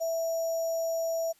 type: tone with sample-and-hold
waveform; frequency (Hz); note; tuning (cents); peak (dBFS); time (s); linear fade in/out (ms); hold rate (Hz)
sine; 659.3; E5; 0; -27; 0-1.33; 20; 6300
effects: white hiss -64 dBFS RMS until 1.39 s + resampled to 32000 Hz